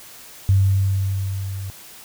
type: tone with level ramp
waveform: sine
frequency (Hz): 97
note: G2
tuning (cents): -18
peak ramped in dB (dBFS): -11 to -27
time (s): 0.49-1.7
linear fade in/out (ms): 0
effects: white hiss -42 dBFS RMS until 2.04 s